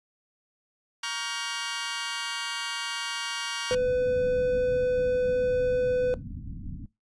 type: chord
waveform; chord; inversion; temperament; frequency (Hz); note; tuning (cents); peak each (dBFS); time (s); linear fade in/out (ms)
15% pulse; G half-diminished seventh; first; just; 940.8 / 1128.9 / 1411.2 / 1568; Bb5 / Db6 / F6 / G6; +16 / +31 / +18 / 0; -30; 1.03-3.75; 5
type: low-pass noise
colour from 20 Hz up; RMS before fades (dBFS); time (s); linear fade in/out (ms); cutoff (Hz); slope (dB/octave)
pink; -38; 3.71-6.86; 5; 290; 96
type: tone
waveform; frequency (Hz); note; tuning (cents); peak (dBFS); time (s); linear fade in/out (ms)
triangle; 501; B4; +25; -20; 3.71-6.14; 0
effects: noise-tail reverb RT60 0.2 s tail -20 dB re dry + resampled to 22050 Hz